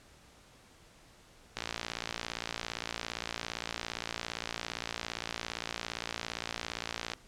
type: click train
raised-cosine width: 0.2 ms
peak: -17 dBFS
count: 321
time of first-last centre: 1.57-7.135 s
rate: 57.5 Hz
effects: pink hiss -59 dBFS RMS until 7.27 s + low-pass 9000 Hz 12 dB/octave